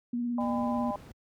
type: tone with vibrato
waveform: sine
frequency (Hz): 240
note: B3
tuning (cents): -49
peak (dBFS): -28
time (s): 0.13-0.91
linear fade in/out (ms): 5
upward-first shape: sine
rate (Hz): 18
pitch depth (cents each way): 27
type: harmonic tone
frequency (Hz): 201.7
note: G3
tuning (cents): +50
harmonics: 3 / 4 / 5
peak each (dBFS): -35 / -35 / -36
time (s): 0.38-0.96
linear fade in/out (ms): 2
type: noise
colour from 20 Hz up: brown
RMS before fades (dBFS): -43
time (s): 0.4-1.12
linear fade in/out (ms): 5
effects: high-pass 80 Hz 12 dB/octave